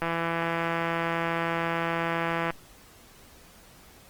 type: click train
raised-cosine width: 0.5 ms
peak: -13 dBFS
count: 416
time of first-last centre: 0.02-2.505 s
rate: 167 Hz
effects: pink hiss -53 dBFS RMS until 4.09 s + Opus 24 kbps